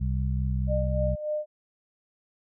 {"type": "harmonic tone", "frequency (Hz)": 64.4, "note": "C2", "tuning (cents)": -27, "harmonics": [1, 2, 3], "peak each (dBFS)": [-26, -29, -34], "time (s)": [0, 1.16], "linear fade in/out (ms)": 20}
{"type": "tone with tremolo", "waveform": "sine", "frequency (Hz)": 605, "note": "D#5", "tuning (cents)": -49, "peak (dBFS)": -25, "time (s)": [0.67, 1.46], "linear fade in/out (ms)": 50, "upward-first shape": "sine", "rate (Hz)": 3.4, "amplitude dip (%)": 65}
{"effects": []}